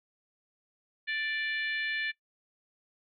harmonic tone with a mistuned harmonic, 587.3 Hz, D5, in tune, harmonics 3 / 4 / 5 / 6 / 7, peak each -32 / -37 / -42 / -41 / -46 dBFS, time 1.07-2.12 s, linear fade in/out 20 ms, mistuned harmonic 7, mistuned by +18 cents, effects noise-tail reverb RT60 0.1 s tail -19 dB re dry

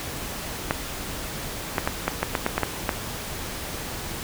clicks, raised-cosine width 0.5 ms, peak -6 dBFS, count 10, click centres 0.709 / 1.782 / 1.875 / 2.08 / 2.23 / 2.352 / 2.464 / 2.58 / 2.633 / 2.892 s, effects pink hiss -33 dBFS RMS until 4.23 s

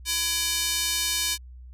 square tone with high-pass filter, 334.9 Hz, E4, 27 cents sharp, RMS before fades -26 dBFS, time 0.05-1.38 s, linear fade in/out 50 ms, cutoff 3600 Hz, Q 0.91, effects added 62 Hz sine -41 dBFS peak until 1.73 s + resampled to 32000 Hz

